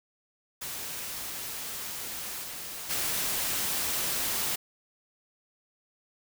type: noise with level steps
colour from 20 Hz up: white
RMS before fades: -37 / -39 / -30 dBFS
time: 0.61-4.56 s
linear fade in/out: 10 ms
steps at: 2.42 / 2.89 s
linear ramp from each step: 20 ms
effects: none